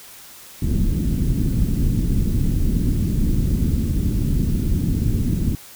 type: low-pass noise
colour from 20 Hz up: pink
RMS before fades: -19 dBFS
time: 0.62-5.55 s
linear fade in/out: 2 ms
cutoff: 270 Hz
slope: 24 dB/octave
effects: white hiss -42 dBFS RMS until 5.75 s